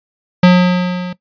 square tone with level ramp, 180 Hz, F#3, 47 cents flat, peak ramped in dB -3 to -22 dBFS, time 0.43-1.13 s, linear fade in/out 5 ms, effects noise-tail reverb RT60 0.1 s tail -18 dB re dry + resampled to 11025 Hz

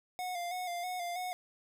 square tone with vibrato, 714 Hz, F5, 38 cents sharp, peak -36 dBFS, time 0.19-1.33 s, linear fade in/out 0 ms, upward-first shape square, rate 3.1 Hz, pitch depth 41 cents each way, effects none

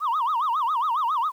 sine tone with vibrato, 1079 Hz, C#6, 47 cents flat, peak -19 dBFS, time 0-1.32 s, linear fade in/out 50 ms, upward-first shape sine, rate 7.3 Hz, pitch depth 290 cents each way, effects tanh soft clip ceiling -19 dBFS + 9-bit

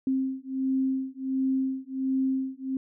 sine beating tone pair, 263.8 / 265.2 Hz, C4 / C4, +14 / +23 cents, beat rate 1.4 Hz, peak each -28 dBFS, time 0.07-2.77 s, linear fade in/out 2 ms, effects none

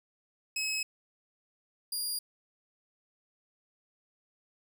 20% pulse tone pair in turn, 2566 / 4822 Hz, E7 / D8, -47 / +45 cents, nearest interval major seventh, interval 1092 cents, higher second, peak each -26 / -26 dBFS, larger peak neither, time 0.56-0.83 / 1.92-2.19 s, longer neither, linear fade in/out 5 ms, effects none

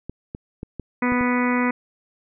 clicks, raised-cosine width 3 ms, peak -18 dBFS, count 6, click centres 0.096 / 0.349 / 0.631 / 0.797 / 1.121 / 1.21 s
harmonic tone, 246.9 Hz, B3, in tune, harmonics 1 / 2 / 3 / 4 / 5 / 6 / 7 / 8 / 9 / 10, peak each -20 / -28 / -36 / -27 / -31 / -32 / -37 / -28 / -33 / -36 dBFS, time 1.02-1.71 s, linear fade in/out 5 ms
effects none

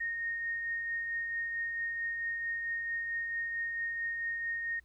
sine tone with tremolo, 1852 Hz, A#6, 12 cents flat, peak -31 dBFS, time 0-4.8 s, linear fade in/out 10 ms, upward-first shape triangle, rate 4.5 Hz, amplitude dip 35%, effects added 60 Hz sine -61 dBFS peak until 4.84 s + pink hiss -74 dBFS RMS until 4.84 s

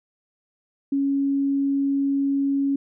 sine tone, 277.2 Hz, C#4, in tune, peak -19 dBFS, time 0.92-2.76 s, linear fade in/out 5 ms, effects none

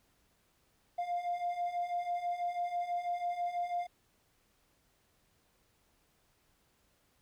triangle beating tone pair, 698.5 / 704.6 Hz, F5 / F5, 0 / +15 cents, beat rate 6.1 Hz, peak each -35 / -31 dBFS, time 0.98-3.87 s, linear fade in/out 10 ms, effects tanh soft clip ceiling -28 dBFS + pink hiss -72 dBFS RMS until 7.21 s

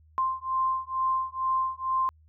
sine beating tone pair, 1046.5 / 1048.7 Hz, C6 / C6, 0 / +4 cents, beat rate 2.2 Hz, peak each -28 dBFS, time 0.18-2.09 s, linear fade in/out 0 ms, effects added 78 Hz sine -55 dBFS peak until 2.28 s

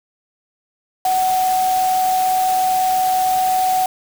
sine tone in noise, 746 Hz, F#5, 14 cents sharp, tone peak -14 dBFS, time 1.05-3.86 s, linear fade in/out 2 ms, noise white, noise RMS -28 dBFS, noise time 1.05-3.86 s, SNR +11 dB, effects none

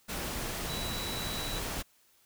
sine tone in noise, 3929 Hz, B7, 10 cents flat, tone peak -39 dBFS, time 0.68-1.6 s, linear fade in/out 20 ms, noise pink, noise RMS -36 dBFS, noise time 0.08-1.83 s, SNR -6 dB, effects white hiss -66 dBFS RMS until 2.25 s

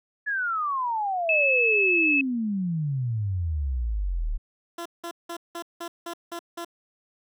sine exponential sweep, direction down, 1725 to 35.06 Hz, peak -24 dBFS, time 0.26-4.38 s, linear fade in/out 20 ms
sine tone with vibrato, 2600 Hz, E7, 24 cents flat, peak -19 dBFS, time 1.29-2.21 s, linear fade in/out 2 ms, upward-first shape triangle, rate 13 Hz, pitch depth 9 cents each way
15% pulse tone bursts, 341 Hz, F4, 41 cents flat, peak -26 dBFS, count 8, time 4.78-6.648 s, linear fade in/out 5 ms, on 76 ms, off 180 ms
effects none

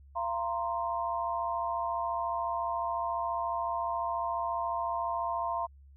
sine chord, F suspended fourth, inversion none, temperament equal with one note detuned, 684.9 / 932.3 / 1046.5 Hz, F5 / Bb5 / C6, -34 / 0 / 0 cents, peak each -34 dBFS, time 0.15-5.67 s, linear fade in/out 20 ms, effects added 69 Hz sine -52 dBFS peak until 5.96 s

